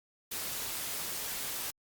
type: noise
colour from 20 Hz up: white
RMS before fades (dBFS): -37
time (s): 0.31-1.71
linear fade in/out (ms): 10
effects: Opus 48 kbps